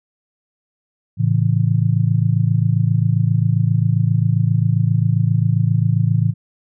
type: chord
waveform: sine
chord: A major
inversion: none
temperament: just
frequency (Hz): 110 / 137.5 / 165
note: A2 / C#3 / E3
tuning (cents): 0 / -14 / +2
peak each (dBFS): -16 / -18 / -19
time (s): 1.17-6.34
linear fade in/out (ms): 50
effects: none